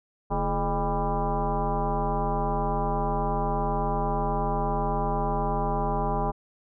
sine tone with frequency modulation, 420.9 Hz, G#4, 23 cents sharp, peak -23 dBFS, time 0.3-6.32 s, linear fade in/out 20 ms, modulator 190 Hz, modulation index 3.2, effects none

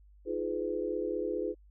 sine chord, F half-diminished seventh, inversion third, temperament just, 314.3 / 349.2 / 419.1 / 502.9 Hz, Eb4 / F4 / Ab4 / Cb5, +18 / 0 / +16 / +31 cents, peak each -38 / -36 / -35 / -36 dBFS, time 0.25-1.55 s, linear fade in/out 50 ms, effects added 50 Hz sine -55 dBFS peak until 1.7 s

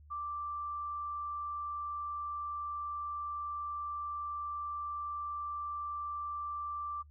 sine tone, 1174.7 Hz, D6, in tune, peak -36 dBFS, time 0.1-7.03 s, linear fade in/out 20 ms, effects noise-tail reverb RT60 0.1 s tail -23 dB re dry + added 74 Hz sine -54 dBFS peak until 7.1 s

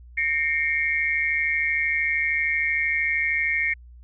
sine tone cluster, 1838 / 2143 / 2296 Hz, A#6 / C7 / D7, -25 / +41 / -40 cents, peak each -26 / -23 / -28 dBFS, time 0.17-3.74 s, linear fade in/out 10 ms, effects added 60 Hz sine -43 dBFS peak until 4.03 s

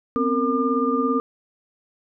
sine tone cluster, 250.3 / 268.2 / 460.2 / 1202 Hz, B3 / C4 / A#4 / D6, +23 / +43 / -22 / +40 cents, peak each -24 dBFS, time 0.16-1.2 s, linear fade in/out 0 ms, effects none

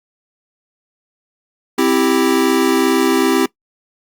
square chord, C major, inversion none, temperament equal, 261.6 / 329.6 / 392 Hz, C4 / E4 / G4, 0 / 0 / 0 cents, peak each -17 dBFS, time 1.78-3.46 s, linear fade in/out 5 ms, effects noise-tail reverb RT60 0.1 s tail -20 dB re dry + Opus 48 kbps

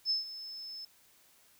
sine tone with ADSR envelope, 5240 Hz, E8, 11 cents flat, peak -26 dBFS, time 0.05-0.85 s, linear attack 51 ms, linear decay 140 ms, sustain -15 dB, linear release 4 ms, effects white hiss -64 dBFS RMS until 1.59 s

